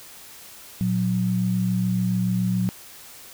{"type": "tone pair together", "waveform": "sine", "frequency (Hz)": [116.3, 183.39], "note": ["A#2", "F#3"], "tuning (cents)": [-4, -15], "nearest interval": "minor sixth", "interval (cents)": 789, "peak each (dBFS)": [-25, -21], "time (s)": [0.81, 2.69], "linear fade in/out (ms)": 0, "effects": ["white hiss -44 dBFS RMS until 3.33 s"]}